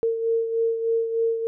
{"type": "beating tone pair", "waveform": "sine", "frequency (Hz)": [455.7, 459], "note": ["A#4", "A#4"], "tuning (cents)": [-39, -27], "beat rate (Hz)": 3.3, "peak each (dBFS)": [-21, -29], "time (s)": [0.03, 1.47], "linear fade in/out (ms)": 0, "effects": []}